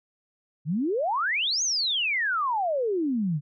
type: exponential two-way sweep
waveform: sine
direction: up then down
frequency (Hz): 138 to 6600 to 138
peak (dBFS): -23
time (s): 0.65-3.41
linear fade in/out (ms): 50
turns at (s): 1.63
effects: none